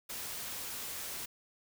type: noise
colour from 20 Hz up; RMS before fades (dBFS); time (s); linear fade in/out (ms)
white; -41; 0.09-1.26; 10
effects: none